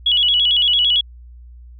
sine tone with vibrato, 3136 Hz, G7, in tune, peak -12 dBFS, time 0.06-1.01 s, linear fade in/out 5 ms, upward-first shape square, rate 8.9 Hz, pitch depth 110 cents each way, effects added 60 Hz sine -37 dBFS peak until 1.79 s

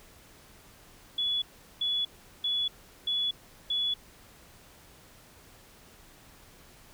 sine tone bursts, 3408 Hz, G#7, 44 cents sharp, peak -26 dBFS, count 5, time 1.18-3.94 s, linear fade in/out 5 ms, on 240 ms, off 390 ms, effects pink hiss -55 dBFS RMS until 6.93 s

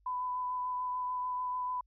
sine tone with vibrato, 1000 Hz, B5, 21 cents sharp, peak -32 dBFS, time 0.06-1.81 s, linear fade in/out 5 ms, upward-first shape triangle, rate 6.8 Hz, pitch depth 15 cents each way, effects added 50 Hz sine -65 dBFS peak until 1.86 s

